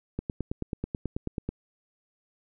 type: click train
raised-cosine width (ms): 3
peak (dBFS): -17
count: 13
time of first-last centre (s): 0.19-1.49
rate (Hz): 9.23
effects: none